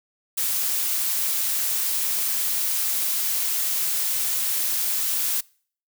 blue noise, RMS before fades -24 dBFS, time 0.37-5.41 s, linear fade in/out 10 ms, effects noise-tail reverb RT60 0.5 s tail -25 dB re dry

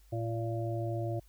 harmonic tone with a mistuned harmonic, 114.2 Hz, A#2, 35 cents flat, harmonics 1 / 3 / 5 / 6, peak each -33 / -38 / -40 / -41 dBFS, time 0.12-1.2 s, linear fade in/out 10 ms, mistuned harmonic 5, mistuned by +21 cents, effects added 50 Hz sine -57 dBFS peak until 1.28 s + white hiss -68 dBFS RMS until 1.28 s

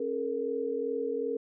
sine tone cluster, 271.8 / 425.5 / 468.1 Hz, C#4 / G#4 / A#4, -34 / +42 / +7 cents, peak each -37 / -34 / -31 dBFS, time 0-1.37 s, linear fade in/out 5 ms, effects none

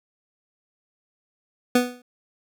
25% pulse tone with exponential decay, 246.9 Hz, B3, in tune, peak -9 dBFS, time 1.75-2.02 s, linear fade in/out 5 ms, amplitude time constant 58 ms, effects none

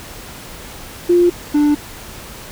sine / triangle tone pair in turn, 350.5 / 294.7 Hz, F4 / D4, +6 / +6 cents, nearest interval minor third, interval 300 cents, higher first, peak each -8 dBFS, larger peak neither, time 1.09-1.3 / 1.54-1.75 s, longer neither, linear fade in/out 10 ms, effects pink hiss -34 dBFS RMS until 2.51 s

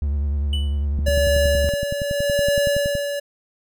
triangle tone with vibrato, 71.7 Hz, D2, 41 cents flat, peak -17 dBFS, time 0.02-1.69 s, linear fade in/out 0 ms, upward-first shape triangle, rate 10 Hz, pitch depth 65 cents each way
triangle tone with exponential decay, 2973 Hz, F#7, 8 cents sharp, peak -22 dBFS, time 0.53-0.85 s, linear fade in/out 2 ms, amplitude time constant 69 ms
click train, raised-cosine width 5 ms, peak -15 dBFS, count 22, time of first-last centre 0.99-2.953 s, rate 10.7 Hz
square tone with tremolo, 572 Hz, D5, 46 cents flat, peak -17 dBFS, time 1.06-3.2 s, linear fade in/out 10 ms, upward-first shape sine, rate 0.84 Hz, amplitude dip 55%
effects none

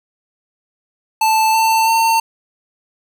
square tone with pitch steps, 880 / 892.3 / 904.7 Hz, A5 / A5 / A5, 0 / +24 / +48 cents, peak -12 dBFS, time 1.21-2.2 s, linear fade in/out 5 ms, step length 330 ms, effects none

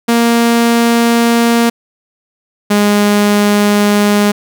sawtooth tone pair in turn, 233.7 / 206.2 Hz, A#3 / G#3, +5 / -12 cents, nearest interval major second, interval 217 cents, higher first, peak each -4 dBFS, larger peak neither, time 0.08-1.7 / 2.7-4.32 s, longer neither, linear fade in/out 10 ms, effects none

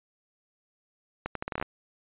accelerating click train, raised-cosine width 0.5 ms, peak -16 dBFS, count 10, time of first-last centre 1.26-1.626 s, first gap 93 ms, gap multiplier 0.77, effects resampled to 8000 Hz

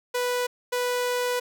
sawtooth tone bursts at uneven times, 492.9 Hz, B4, 3 cents flat, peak -20 dBFS, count 2, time 0.14-0.47 / 0.72-1.4 s, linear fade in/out 10 ms, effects none

